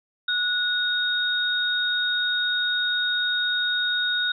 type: tone pair together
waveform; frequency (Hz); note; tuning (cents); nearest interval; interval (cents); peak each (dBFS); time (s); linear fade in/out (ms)
sine; 1463 / 3730; F#6 / A#7; -20 / 0; octave + major third; 1620; -24; 0.28-4.32; 5
effects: none